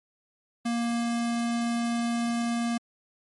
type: tone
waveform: square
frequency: 234.7 Hz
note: A#3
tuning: 12 cents sharp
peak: -26 dBFS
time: 0.65-2.78 s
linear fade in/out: 10 ms
effects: MP3 48 kbps

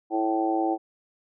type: harmonic tone with a mistuned harmonic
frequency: 110 Hz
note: A2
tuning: in tune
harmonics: 3 / 4 / 5 / 6 / 7 / 8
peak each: -25 / -35 / -33 / -37 / -26 / -37 dBFS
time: 0.1-0.78 s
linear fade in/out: 50 ms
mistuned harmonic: 8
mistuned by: -26 cents
effects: none

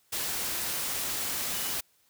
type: tone in noise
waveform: sine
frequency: 2960 Hz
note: F#7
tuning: in tune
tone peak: -43 dBFS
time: 1.54-1.74 s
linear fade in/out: 10 ms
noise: white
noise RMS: -32 dBFS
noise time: 0.12-1.81 s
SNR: -14 dB
effects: white hiss -67 dBFS RMS until 2.09 s

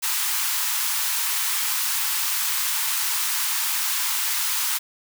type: high-pass noise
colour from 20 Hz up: white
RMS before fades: -24 dBFS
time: 0.02-4.79 s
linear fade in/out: 20 ms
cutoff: 830 Hz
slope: 96 dB/octave
effects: none

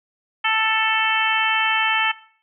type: harmonic tone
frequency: 441 Hz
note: A4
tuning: 4 cents sharp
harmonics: 2 / 3 / 4 / 5 / 6 / 7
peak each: -24 / -24 / -24 / -24 / -24 / -24 dBFS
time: 0.44-2.12 s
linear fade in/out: 10 ms
effects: noise-tail reverb RT60 0.5 s tail -18 dB re dry

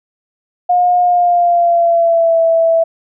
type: tone with pitch glide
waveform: sine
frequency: 715 to 659.5 Hz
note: F5 to E5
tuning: +41 to +1 cents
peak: -8 dBFS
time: 0.69-2.84 s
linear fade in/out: 10 ms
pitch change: -140 cents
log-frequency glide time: 1.01-2.4 s
effects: none

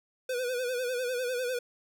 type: tone with vibrato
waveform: square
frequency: 498.4 Hz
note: B4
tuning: 16 cents sharp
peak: -30 dBFS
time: 0.29-1.59 s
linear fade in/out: 5 ms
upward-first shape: sine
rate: 10 Hz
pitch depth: 68 cents each way
effects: none

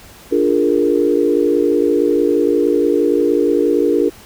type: chord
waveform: sine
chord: Bb dominant seventh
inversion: first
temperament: equal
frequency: 293.7 / 349.2 / 415.3 / 466.2 Hz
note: D4 / F4 / Ab4 / Bb4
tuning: 0 / 0 / 0 / 0 cents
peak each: -17 dBFS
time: 0.31-4.1 s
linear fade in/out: 20 ms
effects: pink hiss -41 dBFS RMS until 4.25 s

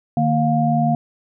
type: tone cluster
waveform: sine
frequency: 151.8 / 231.5 / 705 Hz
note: D#3 / A#3 / F5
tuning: -42 / -12 / +16 cents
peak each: -19 dBFS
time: 0.17-0.95 s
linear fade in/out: 2 ms
effects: none

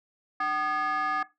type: tone with frequency modulation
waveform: sine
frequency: 1225 Hz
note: D#6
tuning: 27 cents flat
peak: -23 dBFS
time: 0.4-1.23 s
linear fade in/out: 5 ms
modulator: 463 Hz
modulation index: 1.1
effects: noise-tail reverb RT60 0.2 s tail -17 dB re dry + tanh soft clip ceiling -24 dBFS

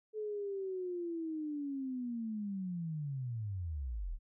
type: linear sweep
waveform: sine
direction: down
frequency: 434.4 to 32.59 Hz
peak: -36 dBFS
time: 0.13-4.19 s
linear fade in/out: 50 ms
effects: none

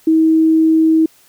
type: tone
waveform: sine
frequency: 320 Hz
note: D#4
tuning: 49 cents sharp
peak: -8 dBFS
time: 0.07-1.06 s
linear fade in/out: 5 ms
effects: white hiss -50 dBFS RMS until 1.28 s

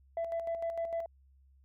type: tone with tremolo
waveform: sine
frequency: 668 Hz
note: E5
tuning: 23 cents sharp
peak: -29 dBFS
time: 0.17-1.06 s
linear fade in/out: 2 ms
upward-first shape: square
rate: 6.6 Hz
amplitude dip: 55%
effects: tanh soft clip ceiling -29 dBFS + added 67 Hz sine -60 dBFS peak until 1.64 s

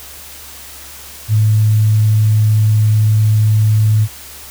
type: tone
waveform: sine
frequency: 107.8 Hz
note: A2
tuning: 35 cents flat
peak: -8 dBFS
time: 1.28-4.08 s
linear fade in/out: 50 ms
effects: added 70 Hz sine -42 dBFS peak until 4.5 s + white hiss -34 dBFS RMS until 4.5 s

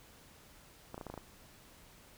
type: clicks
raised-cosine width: 1 ms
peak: -29 dBFS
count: 7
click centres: 0.944 / 0.979 / 1.012 / 1.067 / 1.1 / 1.14 / 1.177 s
effects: pink hiss -59 dBFS RMS until 2.17 s

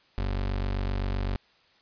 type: tone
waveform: 30% pulse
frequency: 47.79 Hz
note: G1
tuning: 43 cents flat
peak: -24 dBFS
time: 0.18-1.36 s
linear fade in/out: 0 ms
effects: white hiss -62 dBFS RMS until 1.81 s + resampled to 11025 Hz

